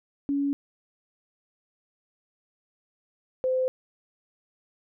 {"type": "tone pair in turn", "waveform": "sine", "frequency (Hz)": [281.7, 515.2], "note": ["C#4", "C5"], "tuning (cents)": [28, -27], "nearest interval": "minor seventh", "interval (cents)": 1045, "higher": "second", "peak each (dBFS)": [-23, -22], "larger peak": "second", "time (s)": [[0.29, 0.53], [3.44, 3.68]], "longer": "neither", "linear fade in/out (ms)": 0, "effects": []}